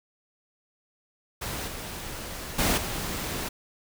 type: noise with level steps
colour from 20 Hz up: pink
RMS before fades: -33 / -37 / -24 / -32 dBFS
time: 1.41-3.49 s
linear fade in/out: 10 ms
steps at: 1.67 / 2.58 / 2.77 s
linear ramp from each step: 10 ms
effects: none